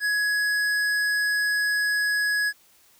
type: tone with tanh clipping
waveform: sine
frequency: 1676 Hz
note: G#6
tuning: 15 cents sharp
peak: -23 dBFS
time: 0-2.53 s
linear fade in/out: 50 ms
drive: 15 dB
effects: white hiss -58 dBFS RMS until 2.99 s